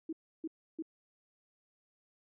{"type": "tone bursts", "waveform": "sine", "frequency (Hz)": 321.6, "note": "E4", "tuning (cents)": -43, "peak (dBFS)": -35, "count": 3, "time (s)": [0.09, 0.824], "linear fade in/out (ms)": 5, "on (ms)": 38, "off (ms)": 310, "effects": []}